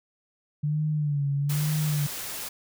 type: tone with vibrato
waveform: sine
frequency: 146.83 Hz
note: D3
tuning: in tune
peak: -23 dBFS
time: 0.63-2.07 s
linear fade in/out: 10 ms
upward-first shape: sine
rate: 1.1 Hz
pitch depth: 77 cents each way
type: noise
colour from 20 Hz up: white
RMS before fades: -35 dBFS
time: 1.49-2.49 s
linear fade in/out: 10 ms
effects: none